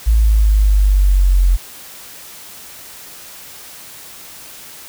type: exponential sweep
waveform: sine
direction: down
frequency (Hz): 55.6 to 44.08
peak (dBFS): -8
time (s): 0.06-1.57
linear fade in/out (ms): 20
effects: white hiss -36 dBFS RMS until 4.88 s